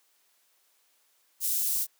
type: high-pass noise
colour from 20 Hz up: white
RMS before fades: -28 dBFS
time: 1.4-1.87 s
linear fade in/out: 50 ms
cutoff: 7500 Hz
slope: 12 dB/octave
effects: white hiss -68 dBFS RMS until 1.99 s + high-pass 400 Hz 12 dB/octave